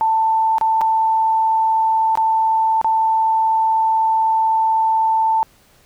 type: tone with dropouts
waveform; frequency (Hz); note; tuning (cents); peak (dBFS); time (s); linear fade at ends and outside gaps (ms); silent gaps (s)
sine; 888; A5; +16; -13; 0.01-5.43; 0; 0.583-0.612 / 0.81-0.815 / 2.154-2.174 / 2.814-2.845
effects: pink hiss -53 dBFS RMS until 5.85 s